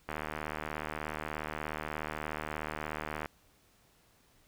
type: click train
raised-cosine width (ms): 0.5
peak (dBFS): -21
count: 244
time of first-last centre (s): 0.09-3.258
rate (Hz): 76.7
effects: pink hiss -66 dBFS RMS until 4.47 s